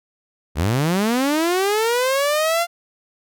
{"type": "linear sweep", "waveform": "sawtooth", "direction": "up", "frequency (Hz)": [66.7, 698.5], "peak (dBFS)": -13, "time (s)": [0.55, 2.67], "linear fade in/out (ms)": 50, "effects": []}